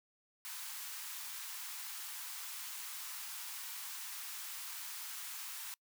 white high-pass noise, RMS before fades -45 dBFS, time 0.45-5.74 s, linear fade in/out 0 ms, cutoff 840 Hz, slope 48 dB/octave, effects noise-tail reverb RT60 0.1 s tail -26 dB re dry

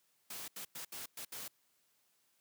white noise bursts at uneven times, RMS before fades -45 dBFS, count 6, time 0.3-0.48 / 0.56-0.65 / 0.75-0.85 / 0.92-1.06 / 1.17-1.25 / 1.32-1.48 s, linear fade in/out 5 ms, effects white hiss -75 dBFS RMS until 2.4 s + high-pass 100 Hz 12 dB/octave

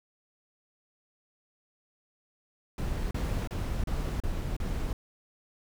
brown noise bursts, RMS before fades -31 dBFS, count 6, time 2.78-4.93 s, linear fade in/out 2 ms, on 330 ms, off 34 ms, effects none

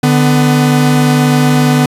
45% pulse tone pair together, 148.32 / 250 Hz, D3 / B3, +17 / +21 cents, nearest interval major sixth, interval 904 cents, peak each -10 dBFS, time 0.03-1.86 s, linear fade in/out 5 ms, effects resampled to 32000 Hz

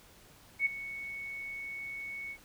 sine tone with ADSR envelope, 2217 Hz, C#7, in tune, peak -23 dBFS, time 0.59-2.38 s, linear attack 66 ms, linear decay 16 ms, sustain -15 dB, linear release 72 ms, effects pink hiss -58 dBFS RMS until 2.44 s

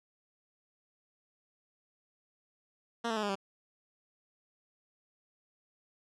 10% pulse tone with pitch steps, 233.1 / 223.1 / 213.5 / 204.3 / 195.56 Hz, A#3 / A3 / G#3 / G#3 / G3, 0 / +24 / +48 / -28 / -4 cents, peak -23 dBFS, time 3.04-3.355 s, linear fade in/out 10 ms, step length 63 ms, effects low-pass 6000 Hz 12 dB/octave

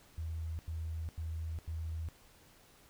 sine tone bursts, 80.8 Hz, E2, 34 cents flat, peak -36 dBFS, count 4, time 0.18-2.087 s, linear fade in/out 0 ms, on 410 ms, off 89 ms, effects pink hiss -62 dBFS RMS until 2.89 s

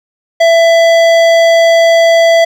sine tone with hard clipping, 666 Hz, E5, 18 cents sharp, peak -6 dBFS, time 0.4-2.45 s, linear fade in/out 10 ms, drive 14 dB, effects none

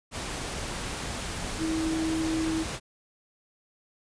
sine tone in noise, 320.8 Hz, E4, 47 cents flat, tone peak -26 dBFS, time 1.58-2.66 s, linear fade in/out 50 ms, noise pink, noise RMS -34 dBFS, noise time 0.11-2.8 s, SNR +5 dB, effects resampled to 22050 Hz

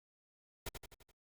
pink noise with echo, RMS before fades -41 dBFS, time 0.66-0.69 s, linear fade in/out 5 ms, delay 85 ms, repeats 5, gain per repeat -5 dB, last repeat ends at 1.115 s, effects Opus 48 kbps

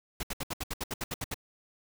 pink noise bursts, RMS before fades -34 dBFS, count 12, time 0.2-1.343 s, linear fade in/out 5 ms, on 32 ms, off 69 ms, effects none

